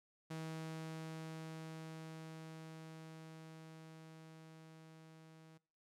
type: tone with level ramp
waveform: sawtooth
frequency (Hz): 160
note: D#3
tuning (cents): +49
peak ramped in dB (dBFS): -39 to -55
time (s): 0.3-5.58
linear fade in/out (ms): 10
effects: noise-tail reverb RT60 0.5 s tail -22 dB re dry + low-pass 11000 Hz 12 dB/octave